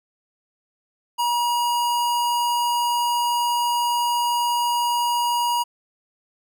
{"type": "tone", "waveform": "square", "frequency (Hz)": 957, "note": "A#5", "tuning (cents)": 45, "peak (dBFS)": -20, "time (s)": [1.18, 5.64], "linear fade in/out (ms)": 20, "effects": []}